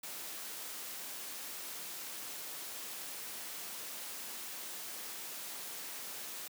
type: noise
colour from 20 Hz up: white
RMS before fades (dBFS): -44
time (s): 0.03-6.48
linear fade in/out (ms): 5
effects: high-pass 200 Hz 12 dB/octave